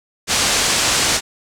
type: low-pass noise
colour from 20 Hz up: white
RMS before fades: -17 dBFS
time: 0.27-1.21 s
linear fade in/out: 50 ms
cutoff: 8000 Hz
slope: 24 dB/octave
effects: none